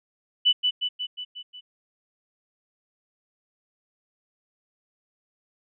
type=tone with echo; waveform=sine; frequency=2979 Hz; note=F#7; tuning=11 cents sharp; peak=-15 dBFS; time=0.45-0.53 s; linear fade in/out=20 ms; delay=180 ms; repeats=6; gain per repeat=-4 dB; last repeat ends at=1.61 s; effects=none